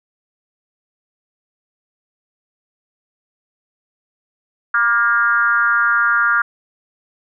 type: tone with frequency modulation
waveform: sine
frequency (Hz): 1408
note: F6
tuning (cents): +14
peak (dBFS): -12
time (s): 4.74-6.42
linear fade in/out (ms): 5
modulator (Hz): 224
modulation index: 0.99
effects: none